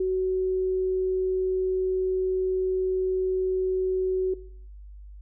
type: tone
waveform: sine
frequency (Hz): 373.5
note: F#4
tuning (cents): +16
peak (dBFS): -22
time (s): 0-4.34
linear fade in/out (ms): 5
effects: noise-tail reverb RT60 0.6 s tail -19 dB re dry + added 50 Hz sine -41 dBFS peak until 5.21 s